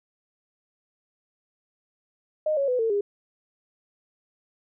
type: tone with pitch steps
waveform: sine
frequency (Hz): 616 / 555.2 / 500.3 / 450.9 / 406.4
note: D#5 / C#5 / B4 / A4 / G#4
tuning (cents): -17 / +3 / +22 / +42 / -38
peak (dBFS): -21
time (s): 2.46-3.01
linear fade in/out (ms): 5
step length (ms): 110
effects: none